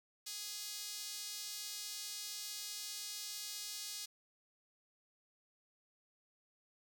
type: tone with high-pass filter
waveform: sawtooth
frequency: 415.3 Hz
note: G#4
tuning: in tune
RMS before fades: -45 dBFS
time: 0.26-4.06 s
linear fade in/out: 10 ms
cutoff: 4700 Hz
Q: 1.5
effects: none